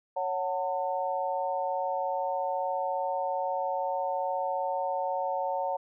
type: chord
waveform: sine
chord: F# minor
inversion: second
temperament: equal with one note detuned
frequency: 554.4 / 740 / 900.6 Hz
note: C#5 / F#5 / A5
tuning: 0 / 0 / +40 cents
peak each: -32 dBFS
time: 0.16-5.77 s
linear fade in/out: 10 ms
effects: none